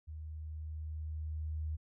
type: tone with level ramp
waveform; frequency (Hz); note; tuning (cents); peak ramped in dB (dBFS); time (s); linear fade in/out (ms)
sine; 77.7; D#2; -2; -42 to -34; 0.07-1.77; 20
effects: none